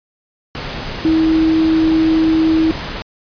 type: tone in noise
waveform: sine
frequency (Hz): 320.4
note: E4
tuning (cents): -49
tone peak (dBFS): -10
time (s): 1.05-2.71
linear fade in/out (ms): 0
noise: pink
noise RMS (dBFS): -25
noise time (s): 0.55-3.02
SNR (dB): +12
effects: resampled to 11025 Hz